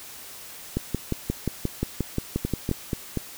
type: two click trains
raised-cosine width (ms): 3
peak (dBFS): -12 / -11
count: 4 / 12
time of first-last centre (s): 2.45-3.173 / 0.77-2.713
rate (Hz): 4.15 / 5.66
effects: white hiss -42 dBFS RMS until 3.37 s